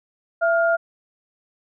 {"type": "tone pair together", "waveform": "sine", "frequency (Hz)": [669, 1409.4], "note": ["E5", "F6"], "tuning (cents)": [25, 15], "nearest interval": "octave + minor second", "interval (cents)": 1290, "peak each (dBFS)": [-17, -21], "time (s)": [0.41, 0.77], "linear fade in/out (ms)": 20, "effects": []}